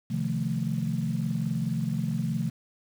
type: chord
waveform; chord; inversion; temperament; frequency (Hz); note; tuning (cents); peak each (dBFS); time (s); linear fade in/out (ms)
sine; F dominant seventh; second; equal; 130.81 / 155.56 / 174.61 / 220; C3 / Eb3 / F3 / A3; 0 / 0 / 0 / 0; -31; 0.1-2.5; 10
effects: tanh soft clip ceiling -16 dBFS + 8-bit